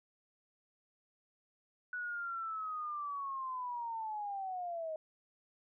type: linear sweep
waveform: sine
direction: down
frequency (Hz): 1480 to 620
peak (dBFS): -37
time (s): 1.93-4.96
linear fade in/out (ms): 2
effects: none